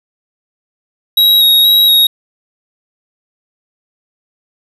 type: tone with vibrato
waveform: square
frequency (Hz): 3807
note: A#7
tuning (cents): +36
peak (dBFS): -6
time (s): 1.17-2.07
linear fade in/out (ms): 5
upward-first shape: square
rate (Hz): 2.1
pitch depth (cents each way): 16
effects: none